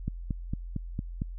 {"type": "click train", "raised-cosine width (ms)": 5, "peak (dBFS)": -18, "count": 6, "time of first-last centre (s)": [0.08, 1.219], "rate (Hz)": 4.39, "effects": ["added 43 Hz sine -36 dBFS peak until 1.38 s"]}